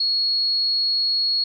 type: tone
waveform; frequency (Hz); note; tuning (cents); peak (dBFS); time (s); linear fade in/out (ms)
sine; 4329; C#8; -42; -18; 0-1.44; 5
effects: none